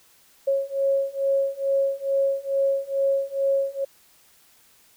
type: beating tone pair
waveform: sine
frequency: 547 / 549.3 Hz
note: C#5 / C#5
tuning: -23 / -16 cents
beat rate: 2.3 Hz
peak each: -24 / -23 dBFS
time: 0.47-3.85 s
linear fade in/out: 10 ms
effects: white hiss -57 dBFS RMS until 4.96 s